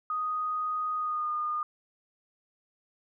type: tone with pitch glide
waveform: sine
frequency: 1244.5 to 1219.6 Hz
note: D#6 to D#6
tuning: 0 to -35 cents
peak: -28 dBFS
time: 0.1-1.63 s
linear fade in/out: 2 ms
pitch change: -35 cents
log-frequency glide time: 0.96-1.3 s
effects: none